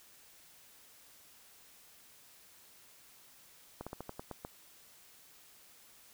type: slowing click train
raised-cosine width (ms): 1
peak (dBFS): -27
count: 8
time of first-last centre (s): 3.81-4.449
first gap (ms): 56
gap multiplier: 1.16
effects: white hiss -60 dBFS RMS until 6.13 s